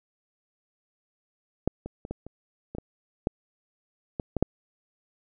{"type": "clicks", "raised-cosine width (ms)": 2, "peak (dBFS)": [-9, -22, -24, -19, -27, -23, -20, -10, -16, -13, -6], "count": 11, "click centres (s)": [1.676, 1.86, 2.051, 2.11, 2.266, 2.75, 2.784, 3.271, 4.198, 4.367, 4.426], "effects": []}